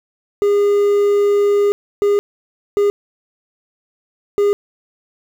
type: tone bursts at uneven times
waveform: triangle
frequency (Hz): 407.5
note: G#4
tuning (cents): -33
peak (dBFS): -9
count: 4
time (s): 0.42-1.72 / 2.02-2.19 / 2.77-2.9 / 4.38-4.53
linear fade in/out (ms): 0
effects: 7-bit